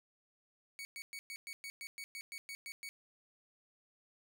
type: tone bursts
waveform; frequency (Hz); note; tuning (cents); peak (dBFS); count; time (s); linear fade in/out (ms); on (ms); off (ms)
sawtooth; 2238; C#7; +16; -40; 13; 0.79-2.89; 0; 60; 110
effects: none